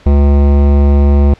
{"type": "tone with hard clipping", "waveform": "sine", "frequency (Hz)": 71, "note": "C#2", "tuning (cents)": 42, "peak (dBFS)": -7, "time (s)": [0.06, 1.34], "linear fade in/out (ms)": 5, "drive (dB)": 17, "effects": ["pink hiss -42 dBFS RMS until 1.39 s", "low-pass 4000 Hz 12 dB/octave"]}